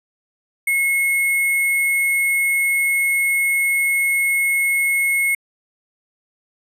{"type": "tone with sample-and-hold", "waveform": "sine", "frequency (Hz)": 2174, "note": "C#7", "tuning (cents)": -34, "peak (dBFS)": -15, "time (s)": [0.67, 5.35], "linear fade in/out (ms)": 5, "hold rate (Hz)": 11025, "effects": ["resampled to 32000 Hz"]}